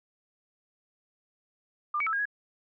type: tone with pitch steps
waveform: sine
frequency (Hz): 1197 / 2265 / 1312 / 1625 / 1670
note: D6 / C#7 / E6 / G#6 / G#6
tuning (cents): +33 / +37 / -9 / -38 / +9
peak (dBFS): -26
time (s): 1.94-2.255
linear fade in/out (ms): 5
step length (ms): 63
effects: none